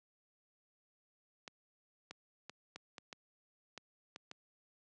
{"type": "clicks", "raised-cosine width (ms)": 0.2, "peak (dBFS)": -29, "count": 9, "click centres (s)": [1.478, 2.11, 2.496, 2.76, 2.982, 3.128, 3.777, 4.161, 4.314], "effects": ["high-pass 150 Hz 12 dB/octave", "resampled to 22050 Hz"]}